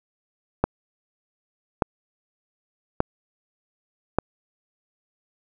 click train, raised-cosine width 1 ms, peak -4 dBFS, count 4, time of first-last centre 0.64-4.186 s, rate 0.846 Hz, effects none

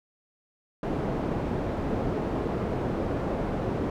white low-pass noise, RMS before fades -29 dBFS, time 0.83-3.9 s, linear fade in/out 2 ms, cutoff 470 Hz, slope 12 dB/octave, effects none

